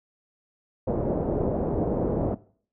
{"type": "low-pass noise", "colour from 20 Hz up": "white", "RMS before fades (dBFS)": -26, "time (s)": [0.87, 2.35], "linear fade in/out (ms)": 10, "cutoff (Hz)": 570, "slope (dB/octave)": 24, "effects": ["noise-tail reverb RT60 0.5 s tail -20 dB re dry"]}